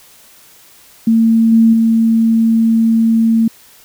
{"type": "tone with level steps", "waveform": "sine", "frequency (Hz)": 226.2, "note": "A3", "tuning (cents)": 48, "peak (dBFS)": [-7, -5, -8], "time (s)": [1.07, 3.48], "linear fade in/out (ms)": 5, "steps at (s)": [1.52, 1.73], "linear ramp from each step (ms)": 5, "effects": ["white hiss -44 dBFS RMS until 3.84 s"]}